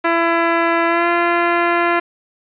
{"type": "tone with pitch glide", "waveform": "10% pulse", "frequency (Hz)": [335.3, 343.9], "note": ["E4", "F4"], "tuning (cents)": [30, -27], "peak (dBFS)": -5, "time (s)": [0.04, 2], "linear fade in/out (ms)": 10, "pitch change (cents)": 43, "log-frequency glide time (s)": [0.87, 1.08], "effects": ["resampled to 8000 Hz", "7-bit"]}